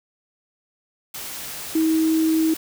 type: tone in noise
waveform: sine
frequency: 319.7 Hz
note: D#4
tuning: 47 cents sharp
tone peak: -16 dBFS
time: 1.75-2.54 s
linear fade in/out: 5 ms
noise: white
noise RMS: -33 dBFS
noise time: 1.14-2.57 s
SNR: +14 dB
effects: none